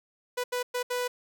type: tone bursts at uneven times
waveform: sawtooth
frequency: 493.9 Hz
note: B4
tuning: in tune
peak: -24 dBFS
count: 4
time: 0.37-0.44 / 0.52-0.63 / 0.74-0.83 / 0.9-1.08 s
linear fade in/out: 10 ms
effects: none